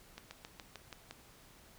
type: slowing click train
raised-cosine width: 0.2 ms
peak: -28 dBFS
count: 7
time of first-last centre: 0.18-1.11 s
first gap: 130 ms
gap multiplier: 1.07
effects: pink hiss -60 dBFS RMS until 1.78 s